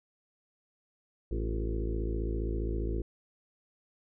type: harmonic tone with a mistuned harmonic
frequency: 55 Hz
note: A1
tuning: in tune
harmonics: 1 / 2 / 3 / 4 / 5 / 6 / 7 / 8 / 9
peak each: -31 / -39 / -47 / -44 / -44 / -39 / -42 / -43 / -50 dBFS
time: 1.31-3.02 s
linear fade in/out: 5 ms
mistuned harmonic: 6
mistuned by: +56 cents
effects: none